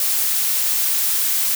blue noise, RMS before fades -19 dBFS, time 0-1.55 s, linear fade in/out 2 ms, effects none

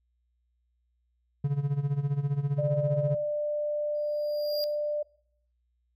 triangle tone with tremolo, 142.1 Hz, C#3, 43 cents sharp, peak -20 dBFS, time 1.44-3.15 s, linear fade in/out 5 ms, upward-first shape sine, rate 15 Hz, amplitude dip 75%
sine tone, 594 Hz, D5, 20 cents sharp, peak -27 dBFS, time 2.58-5.03 s, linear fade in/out 10 ms
square tone with exponential growth, 4813 Hz, D8, 42 cents sharp, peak -29 dBFS, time 3.95-4.64 s, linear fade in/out 0 ms, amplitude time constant 150 ms
effects noise-tail reverb RT60 0.6 s tail -21 dB re dry + added 60 Hz sine -70 dBFS peak until 5.95 s

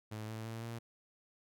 sawtooth tone with pitch steps, 108.2 / 110.73 / 113.32 / 115.97 Hz, A2 / A2 / A#2 / A#2, -29 / +11 / -49 / -9 cents, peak -37 dBFS, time 0.11-0.79 s, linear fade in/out 10 ms, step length 170 ms, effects none

